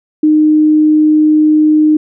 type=tone; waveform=sine; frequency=306.7 Hz; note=D#4; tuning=25 cents flat; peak=-5 dBFS; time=0.23-1.97 s; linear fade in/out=5 ms; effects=none